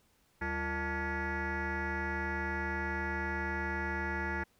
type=tone with frequency modulation; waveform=sine; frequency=880 Hz; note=A5; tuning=in tune; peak=-31 dBFS; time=0.41-4.44 s; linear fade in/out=10 ms; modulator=268 Hz; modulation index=4.1; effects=tanh soft clip ceiling -28 dBFS + pink hiss -70 dBFS RMS until 4.59 s